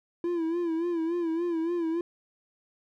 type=tone with vibrato; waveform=triangle; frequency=336.2 Hz; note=E4; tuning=34 cents sharp; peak=-24 dBFS; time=0.24-2.01 s; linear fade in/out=2 ms; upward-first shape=sine; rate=3.5 Hz; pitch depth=76 cents each way; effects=none